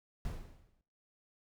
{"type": "noise with exponential decay", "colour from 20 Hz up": "brown", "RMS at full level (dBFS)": -36, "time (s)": [0.25, 0.81], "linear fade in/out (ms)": 1, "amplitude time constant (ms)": 120, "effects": ["noise-tail reverb RT60 0.6 s tail -21 dB re dry"]}